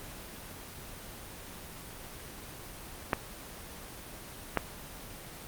clicks, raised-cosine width 0.5 ms, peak -10 dBFS, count 2, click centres 3.132 / 4.573 s, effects pink hiss -45 dBFS RMS until 5.47 s + Opus 24 kbps

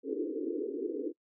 white band-pass noise, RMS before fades -35 dBFS, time 0.03-1.13 s, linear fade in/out 50 ms, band 270 to 470 Hz, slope 96 dB/octave, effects noise-tail reverb RT60 0.1 s tail -25 dB re dry

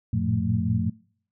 sine tone cluster, 92.4 / 111.4 / 116.4 / 177.8 / 221.2 Hz, F#2 / A2 / A#2 / F3 / A3, -2 / +22 / -2 / +31 / +9 cents, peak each -28 dBFS, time 0.13-0.9 s, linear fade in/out 5 ms, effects noise-tail reverb RT60 0.6 s tail -25 dB re dry

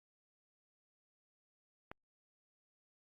click, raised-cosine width 0.5 ms, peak -30 dBFS, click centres 1.915 s, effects Opus 48 kbps

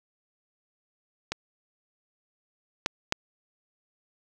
clicks, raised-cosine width 0.2 ms, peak -12 / -7 / -6 dBFS, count 3, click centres 1.32 / 2.861 / 3.124 s, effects none

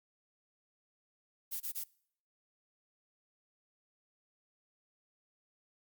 violet noise bursts, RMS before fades -38 dBFS, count 3, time 1.51-1.841 s, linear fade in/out 20 ms, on 95 ms, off 23 ms, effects noise-tail reverb RT60 0.6 s tail -23 dB re dry + Opus 48 kbps

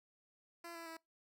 10% pulse tone with pitch steps, 340.1 / 333.3 / 326.6 Hz, F4 / E4 / E4, -46 / +19 / -16 cents, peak -39 dBFS, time 0.64-0.97 s, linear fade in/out 5 ms, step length 110 ms, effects noise-tail reverb RT60 0.2 s tail -24 dB re dry

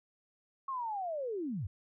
sine linear sweep, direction down, 1101 to 75.5 Hz, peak -34 dBFS, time 0.68-1.67 s, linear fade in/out 5 ms, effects none

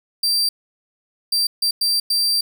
40% pulse tone bursts at uneven times, 4699 Hz, D8, in tune, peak -15 dBFS, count 5, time 0.23-0.49 / 1.32-1.47 / 1.62-1.71 / 1.81-2 / 2.1-2.41 s, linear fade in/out 5 ms, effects none

